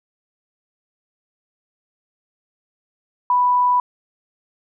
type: tone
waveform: sine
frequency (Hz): 987.8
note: B5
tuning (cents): 0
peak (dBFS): -13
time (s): 3.3-3.8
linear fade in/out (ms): 2
effects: none